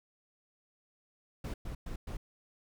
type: noise bursts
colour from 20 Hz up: brown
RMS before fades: -39 dBFS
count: 4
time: 1.44-2.17 s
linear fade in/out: 5 ms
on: 100 ms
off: 110 ms
effects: none